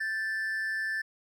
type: tone pair together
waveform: triangle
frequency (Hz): 1568 / 1760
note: G6 / A6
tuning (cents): 0 / 0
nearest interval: major second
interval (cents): 200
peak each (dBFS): -37 / -28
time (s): 0-1.02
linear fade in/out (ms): 10
effects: none